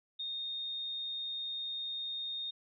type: tone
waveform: sine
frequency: 3685 Hz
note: A#7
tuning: 21 cents flat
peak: -36 dBFS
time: 0.19-2.51 s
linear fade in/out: 10 ms
effects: none